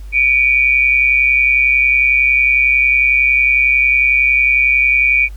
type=tone pair together; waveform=sine; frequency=2295 / 2426 Hz; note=D7 / D#7; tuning=-40 / -44 cents; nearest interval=minor second; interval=96 cents; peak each=-12 / -12 dBFS; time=0.12-5.29 s; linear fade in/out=50 ms; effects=added 50 Hz sine -27 dBFS peak until 5.36 s + pink hiss -49 dBFS RMS until 5.36 s